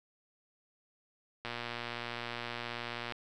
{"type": "click train", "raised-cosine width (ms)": 0.3, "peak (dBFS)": -22, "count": 200, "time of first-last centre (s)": [1.45, 3.122], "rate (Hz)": 119, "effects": []}